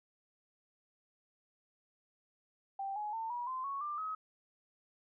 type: tone with pitch steps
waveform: sine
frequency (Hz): 784 / 840.3 / 900.6 / 965.2 / 1034.5 / 1108.7 / 1188.3 / 1273.6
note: G5 / G#5 / A5 / B5 / C6 / C#6 / D6 / D#6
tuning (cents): 0 / +20 / +40 / -40 / -20 / 0 / +20 / +40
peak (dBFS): -36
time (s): 2.79-4.15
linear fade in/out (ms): 5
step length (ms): 170
effects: none